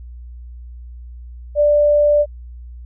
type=tone; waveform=sine; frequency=589 Hz; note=D5; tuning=5 cents sharp; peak=-10 dBFS; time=1.55-2.26 s; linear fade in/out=50 ms; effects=added 60 Hz sine -32 dBFS peak until 2.85 s